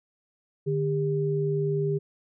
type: tone pair together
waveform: sine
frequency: 150 / 400.5 Hz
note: D3 / G4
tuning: +37 / +37 cents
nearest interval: octave + perfect fourth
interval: 1700 cents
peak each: -26 dBFS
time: 0.66-1.99 s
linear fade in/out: 20 ms
effects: none